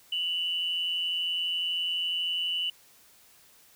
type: tone pair together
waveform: sine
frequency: 2794 / 2966 Hz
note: F7 / F#7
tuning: 0 / +4 cents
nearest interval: minor second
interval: 104 cents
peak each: -34 / -27 dBFS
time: 0.12-2.7 s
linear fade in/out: 5 ms
effects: tanh soft clip ceiling -20 dBFS + white hiss -58 dBFS RMS until 3.75 s